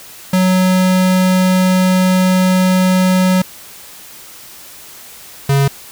square tone pair in turn, 185 / 138.83 Hz, F#3 / C#3, 0 / +3 cents, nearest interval perfect fourth, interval 497 cents, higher first, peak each -10 dBFS, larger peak neither, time 0.33-3.42 / 5.49-5.68 s, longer first, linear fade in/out 5 ms, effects white hiss -36 dBFS RMS until 5.91 s

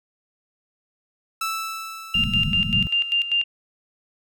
sawtooth tone with exponential decay, 1318.5 Hz, E6, in tune, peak -19 dBFS, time 1.41-3.39 s, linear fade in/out 5 ms, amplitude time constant 430 ms
sine tone with tremolo, 2796 Hz, F7, 1 cent sharp, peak -17 dBFS, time 2.14-3.44 s, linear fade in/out 5 ms, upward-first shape square, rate 5.1 Hz, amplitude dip 70%
white low-pass noise, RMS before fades -26 dBFS, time 2.15-2.87 s, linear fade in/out 0 ms, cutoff 230 Hz, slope 96 dB/octave
effects none

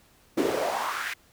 brown noise with high-pass filter sweep, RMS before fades -28 dBFS, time 0.37-1.14 s, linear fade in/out 10 ms, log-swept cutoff 310 to 2000 Hz, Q 3.2, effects pink hiss -60 dBFS RMS until 1.32 s

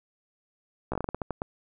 slowing click train, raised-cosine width 1 ms, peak -16 dBFS, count 11, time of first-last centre 0.92-1.419 s, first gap 15 ms, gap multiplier 1.25, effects none

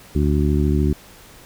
harmonic tone, 73.42 Hz, D2, in tune, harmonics 1 / 2 / 3 / 4 / 5, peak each -18 / -21 / -23 / -24 / -25 dBFS, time 0.15-0.93 s, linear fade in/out 5 ms, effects pink hiss -45 dBFS RMS until 1.45 s

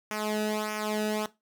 sawtooth tone with flanger, 213.1 Hz, G#3, 45 cents sharp, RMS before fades -30 dBFS, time 0.11-1.26 s, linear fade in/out 0 ms, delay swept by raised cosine 0.24 to 0.93 ms, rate 1.6 Hz, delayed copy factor -0.8, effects noise-tail reverb RT60 0.2 s tail -17 dB re dry

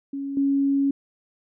sine tone with level steps, 277.2 Hz, C#4, in tune, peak -27 / -18 dBFS, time 0.13-0.91 s, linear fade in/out 5 ms, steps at 0.37 s, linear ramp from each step 2 ms, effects none

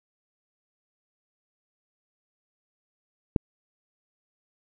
click, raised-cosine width 3 ms, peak -8 dBFS, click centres 3.362 s, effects none

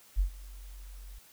sine tone with ADSR envelope, 46.22 Hz, F#1, 1 cent flat, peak -21 dBFS, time 0.16-1.19 s, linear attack 35 ms, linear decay 100 ms, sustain -22 dB, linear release 9 ms, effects white hiss -58 dBFS RMS until 1.32 s

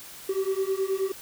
triangle beating tone pair, 380 / 389.4 Hz, F#4 / G4, +46 / -12 cents, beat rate 9.4 Hz, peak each -25 dBFS, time 0.29-1.12 s, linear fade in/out 5 ms, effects tanh soft clip ceiling -16 dBFS + white hiss -44 dBFS RMS until 1.21 s

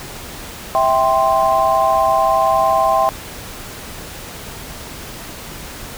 sine chord, C major, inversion first, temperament just, 654.1 / 784.9 / 1046.5 Hz, E5 / G5 / C6, -14 / +2 / 0 cents, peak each -16 dBFS, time 0.75-3.09 s, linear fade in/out 0 ms, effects pink hiss -32 dBFS RMS until 5.97 s

